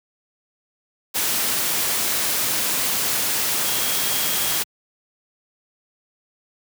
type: tone in noise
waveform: sine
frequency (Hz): 3273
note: G#7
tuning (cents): -26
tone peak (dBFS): -32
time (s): 3.63-4.6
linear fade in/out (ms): 20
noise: white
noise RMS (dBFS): -22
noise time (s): 1.14-4.64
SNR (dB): -13
effects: high-pass 100 Hz 12 dB/octave